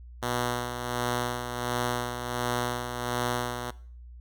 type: tone with tremolo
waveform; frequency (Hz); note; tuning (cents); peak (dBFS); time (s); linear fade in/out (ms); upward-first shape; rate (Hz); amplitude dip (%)
5% pulse; 122; B2; -21; -15; 0.22-3.71; 10; sine; 1.4; 55
effects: noise-tail reverb RT60 0.5 s tail -20 dB re dry + added 60 Hz sine -43 dBFS peak until 4.2 s